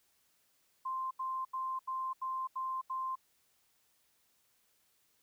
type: tone bursts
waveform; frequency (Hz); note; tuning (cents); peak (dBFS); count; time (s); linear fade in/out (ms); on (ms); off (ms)
sine; 1046; C6; -1; -34; 7; 0.85-3.156; 10; 260; 81
effects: white hiss -73 dBFS RMS until 5.22 s

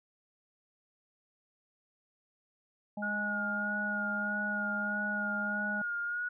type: harmonic tone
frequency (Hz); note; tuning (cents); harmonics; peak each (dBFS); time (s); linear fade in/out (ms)
207.7; G#3; 0; 1 / 3 / 4; -37 / -42 / -43; 2.97-5.82; 5
type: tone with vibrato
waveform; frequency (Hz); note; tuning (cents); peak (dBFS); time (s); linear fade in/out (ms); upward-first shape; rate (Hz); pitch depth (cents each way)
sine; 1436; F6; +48; -32; 3.02-6.29; 10; sine; 1.6; 31
effects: none

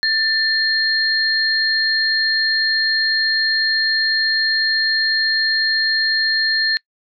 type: tone pair together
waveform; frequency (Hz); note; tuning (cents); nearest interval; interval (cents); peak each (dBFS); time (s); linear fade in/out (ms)
sine; 1778 / 4218; A6 / C8; +18 / +13; octave + minor third; 1495; -18 / -17; 0.03-6.77; 0
effects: noise-tail reverb RT60 0.1 s tail -25 dB re dry

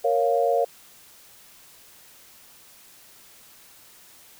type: chord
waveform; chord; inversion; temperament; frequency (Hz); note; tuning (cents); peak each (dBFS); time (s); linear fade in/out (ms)
sine; Bb minor; none; equal; 466.2 / 554.4 / 698.5; Bb4 / Db5 / F5; 0 / 0 / 0; -23; 0.04-0.65; 10
effects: white hiss -51 dBFS RMS until 4.39 s

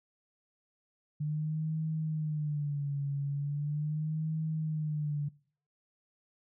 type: tone with vibrato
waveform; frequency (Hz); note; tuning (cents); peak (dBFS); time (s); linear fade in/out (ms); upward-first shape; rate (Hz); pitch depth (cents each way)
sine; 149.2; D3; +28; -30; 1.2-5.29; 10; sine; 0.39; 100
effects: noise-tail reverb RT60 0.5 s tail -23 dB re dry

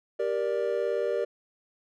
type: chord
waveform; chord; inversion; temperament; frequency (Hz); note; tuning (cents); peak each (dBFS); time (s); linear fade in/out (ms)
triangle; G minor; none; just; 392 / 470.4 / 588; G4 / Bb4 / D5; 0 / +16 / +2; -29 / -27 / -28; 0.19-1.25; 10
effects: none

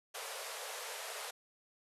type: band-pass noise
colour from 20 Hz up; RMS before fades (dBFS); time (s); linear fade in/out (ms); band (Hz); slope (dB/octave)
pink; -44; 0.14-1.31; 10; 430 to 13000; 96
effects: none

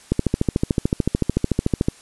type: click train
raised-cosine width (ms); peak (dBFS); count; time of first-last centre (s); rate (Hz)
3; -4; 25; 0.12-1.885; 13.6
effects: white hiss -48 dBFS RMS until 2.01 s + resampled to 24000 Hz

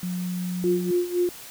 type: tone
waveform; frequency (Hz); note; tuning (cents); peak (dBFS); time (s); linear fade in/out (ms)
sine; 180.1; F#3; -46; -26; 0.03-0.91; 2
type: tone with tremolo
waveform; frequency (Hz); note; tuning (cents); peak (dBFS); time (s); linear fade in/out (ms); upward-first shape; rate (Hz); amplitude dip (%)
sine; 353.9; F4; +23; -18; 0.64-1.29; 0; sine; 3.9; 80
effects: white hiss -42 dBFS RMS until 1.5 s

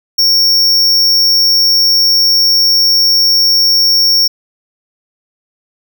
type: tone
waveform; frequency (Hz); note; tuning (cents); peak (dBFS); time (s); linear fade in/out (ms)
square; 5500; F8; -27; -7; 0.18-4.28; 10
effects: none

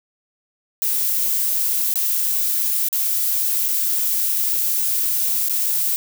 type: noise with dropouts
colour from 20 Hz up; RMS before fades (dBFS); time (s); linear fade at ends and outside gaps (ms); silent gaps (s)
violet; -20; 0.82-5.96; 0; 1.94-1.957 / 2.886-2.928 / 3.682-3.687 / 5.486-5.496
effects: none

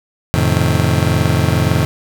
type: chord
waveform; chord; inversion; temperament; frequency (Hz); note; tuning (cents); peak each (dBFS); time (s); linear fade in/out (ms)
35% pulse; F dominant seventh; none; just; 87.31 / 109.13 / 130.96 / 157.15; F2 / A2 / C3 / Eb3; 0 / -14 / +2 / +18; -16; 0.34-1.85; 0
effects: none

